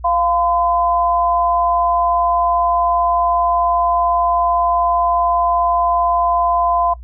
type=tone pair together; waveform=sine; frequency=695.4 / 1018 Hz; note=F5 / C6; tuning=-8 / -48 cents; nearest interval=perfect fifth; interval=660 cents; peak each=-16 dBFS; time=0.04-6.94 s; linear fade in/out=10 ms; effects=noise-tail reverb RT60 0.1 s tail -19 dB re dry + added 60 Hz sine -31 dBFS peak until 7.03 s